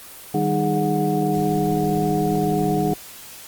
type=tone cluster; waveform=sine; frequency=155.1 / 196.9 / 308 / 415.6 / 731 Hz; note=D#3 / G3 / D#4 / G#4 / F#5; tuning=-5 / +8 / -17 / +1 / -21 cents; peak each=-24 dBFS; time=0.34-2.94 s; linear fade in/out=5 ms; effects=white hiss -40 dBFS RMS until 3.47 s + Opus 24 kbps